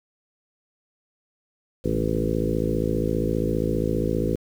harmonic tone with a mistuned harmonic, 55 Hz, A1, in tune, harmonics 1 / 2 / 3 / 4 / 5 / 6 / 7 / 8 / 9, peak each -30 / -30 / -30 / -30 / -30 / -30 / -30 / -30 / -30 dBFS, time 1.84-4.36 s, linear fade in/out 10 ms, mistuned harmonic 3, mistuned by -42 cents, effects 8-bit

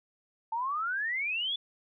sine exponential sweep, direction up, 880 to 3504 Hz, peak -29 dBFS, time 0.52-1.56 s, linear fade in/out 5 ms, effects none

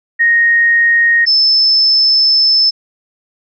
sine tone pair in turn, 1864.7 / 5259 Hz, A#6 / E8, 0 / -5 cents, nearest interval octave + tritone, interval 1795 cents, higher second, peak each -7 dBFS, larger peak neither, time 0.19-1.26 / 1.26-2.71 s, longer second, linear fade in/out 20 ms, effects none

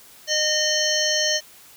harmonic tone with a mistuned harmonic, 612 Hz, D#5, 29 cents flat, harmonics 1 / 3 / 5 / 7 / 9 / 10, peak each -26 / -26 / -26 / -26 / -26 / -26 dBFS, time 0.27-1.41 s, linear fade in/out 50 ms, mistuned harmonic 10, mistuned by +34 cents, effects white hiss -48 dBFS RMS until 1.76 s

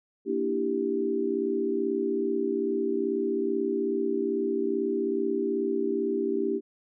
sine chord, E half-diminished seventh, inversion second, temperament equal, 233.1 / 293.7 / 329.6 / 392 Hz, Bb3 / D4 / E4 / G4, 0 / 0 / 0 / 0 cents, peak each -33 / -32 / -32 / -27 dBFS, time 0.25-6.61 s, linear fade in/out 50 ms, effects none

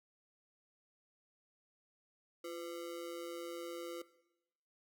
square ring-modulated tone, 424.8 Hz, G#4, 39 cents sharp, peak -40 dBFS, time 2.44-4.02 s, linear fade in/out 5 ms, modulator 79.6 Hz, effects noise-tail reverb RT60 0.9 s tail -18 dB re dry

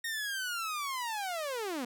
sawtooth linear sweep, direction down, 1861 to 230 Hz, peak -30 dBFS, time 0.04-1.85 s, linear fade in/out 5 ms, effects none

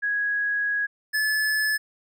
sine / square tone pair in turn, 1661.2 / 1725.5 Hz, G#6 / A6, 0 / -34 cents, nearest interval minor second, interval 66 cents, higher second, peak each -22 dBFS, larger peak neither, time 0.02-0.87 / 1.13-1.78 s, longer first, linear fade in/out 20 ms, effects none

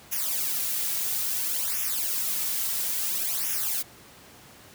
blue noise with flanger, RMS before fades -28 dBFS, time 0.11-3.83 s, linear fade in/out 20 ms, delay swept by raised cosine 0.23 to 3.33 ms, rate 0.59 Hz, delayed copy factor -1, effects pink hiss -50 dBFS RMS until 4.74 s + high-pass 80 Hz 12 dB/octave

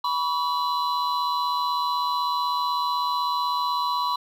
triangle tone cluster, 979 / 1135 / 4004 Hz, B5 / C#6 / B7, -15 / +41 / +23 cents, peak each -23 / -25 / -30 dBFS, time 0.04-4.16 s, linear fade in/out 5 ms, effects none

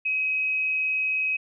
sine tone with amplitude modulation, 2539 Hz, D#7, 34 cents sharp, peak -21 dBFS, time 0.05-1.37 s, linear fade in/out 10 ms, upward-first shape sine, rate 159 Hz, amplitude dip 30%, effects none

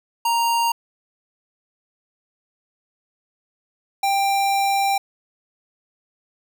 square tone pair in turn, 932.3 / 789.6 Hz, A#5 / G5, 0 / +12 cents, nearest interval minor third, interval 288 cents, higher first, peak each -18 dBFS, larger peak neither, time 0.25-0.72 / 4.03-4.98 s, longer second, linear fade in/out 5 ms, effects none

